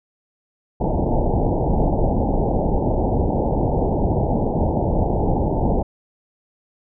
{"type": "low-pass noise", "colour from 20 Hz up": "pink", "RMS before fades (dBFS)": -19, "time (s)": [0.8, 5.83], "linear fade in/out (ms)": 10, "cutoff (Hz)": 890, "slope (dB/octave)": 96, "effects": []}